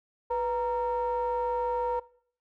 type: ring-modulated tone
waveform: triangle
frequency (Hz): 220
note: A3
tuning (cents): 0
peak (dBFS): -21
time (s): 0.3-2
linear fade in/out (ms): 10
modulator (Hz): 713
effects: noise-tail reverb RT60 0.6 s tail -22 dB re dry